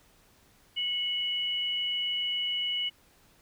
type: tone pair together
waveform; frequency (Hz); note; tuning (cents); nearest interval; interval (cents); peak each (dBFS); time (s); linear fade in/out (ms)
sine; 2185 / 2944; C#7 / F#7; -26 / -9; perfect fourth; 517; -38 / -28; 0.76-2.9; 20
effects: pink hiss -62 dBFS RMS until 3.41 s